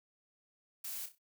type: noise with echo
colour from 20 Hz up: blue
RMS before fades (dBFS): -42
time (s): 0.84-1.06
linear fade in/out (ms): 5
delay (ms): 31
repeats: 4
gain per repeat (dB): -9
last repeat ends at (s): 1.184
effects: noise-tail reverb RT60 0.1 s tail -21 dB re dry